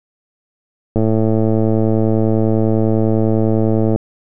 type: click train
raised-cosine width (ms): 2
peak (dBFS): -3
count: 331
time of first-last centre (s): 0.96-3.96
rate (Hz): 110
effects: none